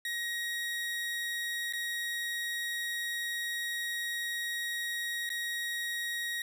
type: tone with dropouts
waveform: 30% pulse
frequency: 1889 Hz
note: A#6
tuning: 22 cents sharp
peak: -30 dBFS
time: 0.05-6.42 s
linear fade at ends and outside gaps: 2 ms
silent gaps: 1.726-1.734 / 5.292-5.301 s
effects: none